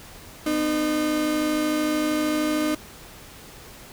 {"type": "tone pair together", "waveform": "35% pulse", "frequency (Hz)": [252, 305.1], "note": ["B3", "D#4"], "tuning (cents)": [35, -34], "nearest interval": "minor third", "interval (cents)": 331, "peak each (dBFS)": [-29, -20], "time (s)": [0.46, 2.75], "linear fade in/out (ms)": 5, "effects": ["pink hiss -44 dBFS RMS until 3.92 s"]}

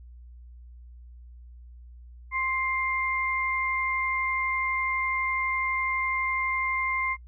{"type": "tone pair together", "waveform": "sine", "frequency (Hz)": [1052, 2104], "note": ["C6", "C7"], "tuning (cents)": [9, 9], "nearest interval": "octave", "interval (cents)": 1200, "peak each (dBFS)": [-29, -27], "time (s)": [2.31, 7.17], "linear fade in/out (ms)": 50, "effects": ["noise-tail reverb RT60 0.1 s tail -23 dB re dry", "added 60 Hz sine -44 dBFS peak until 7.27 s"]}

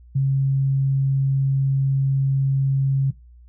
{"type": "tone", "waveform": "sine", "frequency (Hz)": 136, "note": "C#3", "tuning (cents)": -33, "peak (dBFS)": -16, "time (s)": [0.15, 3.11], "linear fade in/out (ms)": 10, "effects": ["noise-tail reverb RT60 0.2 s tail -18 dB re dry", "added 60 Hz sine -44 dBFS peak until 3.48 s"]}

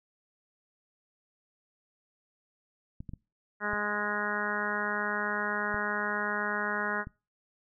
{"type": "clicks", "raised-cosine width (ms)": 5, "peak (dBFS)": -28, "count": 6, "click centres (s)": [3.005, 3.092, 3.136, 3.734, 5.744, 7.071]}
{"type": "harmonic tone", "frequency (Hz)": 207.8, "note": "G#3", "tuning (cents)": 1, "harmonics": [1, 2, 3, 4, 5, 6, 7, 8, 9], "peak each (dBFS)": [-39, -39, -40, -40, -38, -39, -34, -36, -38], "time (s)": [3.6, 7.05], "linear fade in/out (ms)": 50}
{"effects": ["noise-tail reverb RT60 0.3 s tail -24 dB re dry"]}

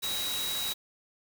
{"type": "tone in noise", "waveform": "sine", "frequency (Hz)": 3846, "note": "B7", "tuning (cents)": -47, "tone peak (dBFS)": -32, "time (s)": [0.02, 0.74], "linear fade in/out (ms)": 20, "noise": "white", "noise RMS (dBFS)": -35, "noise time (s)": [0.02, 0.74], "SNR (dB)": 0, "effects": []}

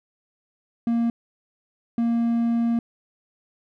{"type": "tone pair in turn", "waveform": "triangle", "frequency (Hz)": [233.1, 233.1], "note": ["A#3", "A#3"], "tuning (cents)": [0, 0], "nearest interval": "unison", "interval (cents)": 0, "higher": "neither", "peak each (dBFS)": -17, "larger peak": "neither", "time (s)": [[0.87, 1.1], [1.98, 2.79]], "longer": "second", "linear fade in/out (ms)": 2, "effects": []}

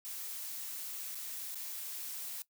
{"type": "noise with dropouts", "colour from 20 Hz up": "blue", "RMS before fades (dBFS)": -42, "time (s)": [0.05, 2.42], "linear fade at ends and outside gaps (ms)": 0, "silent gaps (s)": [[1.148, 1.154], [1.546, 1.555]], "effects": ["noise-tail reverb RT60 0.1 s tail -18 dB re dry"]}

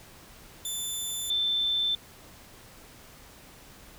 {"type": "tone pair in turn", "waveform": ["15% pulse", "sine"], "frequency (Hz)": [3520, 3542], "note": ["A7", "A7"], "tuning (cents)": [0, 11], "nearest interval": "unison", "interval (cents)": 11, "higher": "second", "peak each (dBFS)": -24, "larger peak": "neither", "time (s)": [[0.65, 1.3], [1.3, 1.95]], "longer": "neither", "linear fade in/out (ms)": 2, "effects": ["pink hiss -51 dBFS RMS until 3.98 s"]}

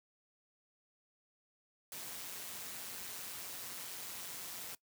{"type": "noise with amplitude modulation", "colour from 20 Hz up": "white", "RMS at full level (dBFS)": -43, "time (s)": [1.92, 4.75], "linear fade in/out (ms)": 2, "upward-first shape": "sine", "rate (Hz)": 181, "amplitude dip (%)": 55, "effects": ["noise-tail reverb RT60 0.1 s tail -20 dB re dry", "high-pass 80 Hz 12 dB/octave"]}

